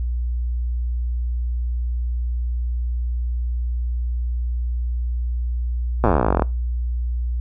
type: slowing click train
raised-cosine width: 1 ms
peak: -3 dBFS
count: 26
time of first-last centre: 6.04-6.422 s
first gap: 8 ms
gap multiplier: 1.05
effects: noise-tail reverb RT60 0.3 s tail -24 dB re dry + added 60 Hz sine -20 dBFS peak until 7.4 s